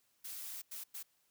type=noise bursts at uneven times; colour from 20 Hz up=blue; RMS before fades=-45 dBFS; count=3; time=0.24-0.62 / 0.71-0.84 / 0.94-1.03 s; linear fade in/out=10 ms; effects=white hiss -75 dBFS RMS until 1.3 s